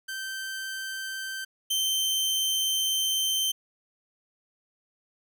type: tone pair in turn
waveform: sawtooth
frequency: 1554 / 3108 Hz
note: G6 / G7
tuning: -16 / -16 cents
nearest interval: octave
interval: 1200 cents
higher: second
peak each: -29 / -21 dBFS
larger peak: second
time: 0.08-1.45 / 1.7-3.52 s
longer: second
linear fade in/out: 10 ms
effects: none